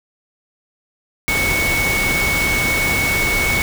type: tone in noise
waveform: sine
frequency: 2217 Hz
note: C#7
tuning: in tune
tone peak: -17 dBFS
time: 1.28-3.62 s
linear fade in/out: 0 ms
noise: pink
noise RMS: -21 dBFS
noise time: 1.28-3.62 s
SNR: +1 dB
effects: none